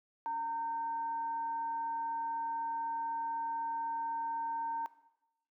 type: tone with frequency modulation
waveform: sine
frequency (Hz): 916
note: A#5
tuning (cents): -31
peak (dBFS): -33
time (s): 0.26-4.86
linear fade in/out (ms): 0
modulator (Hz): 632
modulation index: 0.21
effects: noise-tail reverb RT60 0.9 s tail -17 dB re dry + high-pass 300 Hz 12 dB/octave